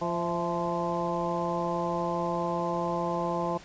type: harmonic tone with a mistuned harmonic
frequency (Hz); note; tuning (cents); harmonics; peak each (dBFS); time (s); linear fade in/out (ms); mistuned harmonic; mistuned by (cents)
172.8; F3; -18; 1 / 2 / 3 / 4 / 5 / 6; -34 / -34 / -34 / -34 / -34 / -34; 0.01-3.58; 10; 4; -62
effects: pink hiss -49 dBFS RMS until 3.64 s + resampled to 16000 Hz